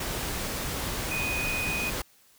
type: tone in noise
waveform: sine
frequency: 2489 Hz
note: D#7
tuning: in tune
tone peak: -29 dBFS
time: 1.11-1.9 s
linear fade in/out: 5 ms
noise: pink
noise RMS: -32 dBFS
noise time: 0-2.02 s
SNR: 0 dB
effects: white hiss -60 dBFS RMS until 2.38 s